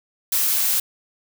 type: noise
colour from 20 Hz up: blue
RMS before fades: -20 dBFS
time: 0.32-0.8 s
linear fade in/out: 5 ms
effects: none